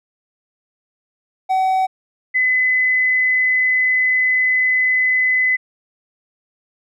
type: tone pair in turn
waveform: triangle / sine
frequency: 756 / 2018 Hz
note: F#5 / B6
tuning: +37 / +37 cents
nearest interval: octave + perfect fourth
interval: 1700 cents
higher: second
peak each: -12 / -13 dBFS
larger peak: first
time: 1.49-1.87 / 2.34-5.57 s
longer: second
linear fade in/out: 20 ms
effects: none